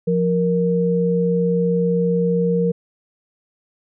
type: tone pair together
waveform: sine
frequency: 175.2 / 467.7 Hz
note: F3 / A#4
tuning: +6 / +6 cents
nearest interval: octave + perfect fourth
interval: 1700 cents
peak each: -18 dBFS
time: 0.07-2.72 s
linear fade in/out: 10 ms
effects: none